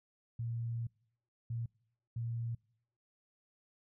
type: tone bursts at uneven times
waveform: sine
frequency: 116.54 Hz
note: A#2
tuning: in tune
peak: -35 dBFS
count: 3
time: 0.39-0.87 / 1.5-1.66 / 2.16-2.55 s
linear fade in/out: 5 ms
effects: noise-tail reverb RT60 0.7 s tail -26 dB re dry